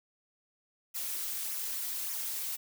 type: noise with flanger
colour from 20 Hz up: blue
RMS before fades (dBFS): -36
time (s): 0.94-2.57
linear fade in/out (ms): 20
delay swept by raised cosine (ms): 0.23 to 5.43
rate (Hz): 1.7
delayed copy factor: -0.6
effects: none